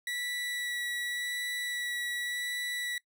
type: tone with vibrato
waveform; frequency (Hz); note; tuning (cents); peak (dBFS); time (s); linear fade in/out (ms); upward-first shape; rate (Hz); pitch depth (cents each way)
30% pulse; 1949; B6; -23; -30; 0.07-2.98; 2; sine; 0.88; 9
effects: noise-tail reverb RT60 0.1 s tail -21 dB re dry